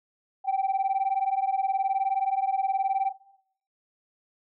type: beating tone pair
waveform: sine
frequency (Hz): 767 / 786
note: G5 / G5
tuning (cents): -38 / +4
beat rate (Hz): 19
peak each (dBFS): -24 / -25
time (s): 0.44-3.13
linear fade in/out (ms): 50
effects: noise-tail reverb RT60 0.7 s tail -19 dB re dry + tanh soft clip ceiling -19 dBFS